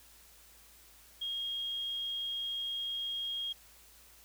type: tone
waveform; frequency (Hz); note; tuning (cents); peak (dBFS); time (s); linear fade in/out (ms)
sine; 3257; G#7; -34; -34; 1.21-3.53; 10
effects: added 56 Hz sine -65 dBFS peak until 4.24 s + white hiss -59 dBFS RMS until 4.24 s